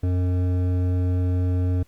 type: tone with hard clipping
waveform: sine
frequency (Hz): 90.4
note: F#2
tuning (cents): -40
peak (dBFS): -21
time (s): 0.03-1.83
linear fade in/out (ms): 5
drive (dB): 11
effects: pink hiss -62 dBFS RMS until 1.87 s + Opus 48 kbps